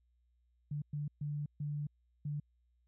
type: tone bursts at uneven times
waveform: sine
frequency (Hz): 146.83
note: D3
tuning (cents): 0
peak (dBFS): -35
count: 5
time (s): 0.71-0.82 / 0.93-1.08 / 1.21-1.46 / 1.6-1.87 / 2.25-2.4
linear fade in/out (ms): 5
effects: added 60 Hz sine -70 dBFS peak until 2.87 s